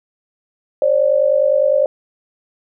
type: tone pair together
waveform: sine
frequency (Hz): 540 / 589.9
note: C#5 / D5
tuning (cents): -45 / +8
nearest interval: major second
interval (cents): 153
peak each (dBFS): -14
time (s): 0.82-1.86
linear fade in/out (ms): 2
effects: none